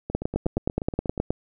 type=two click trains; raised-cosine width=2 ms; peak=-17 / -9 dBFS; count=10 / 12; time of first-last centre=0.1-1.178 / 0.15-1.305 s; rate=8.35 / 9.52 Hz; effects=none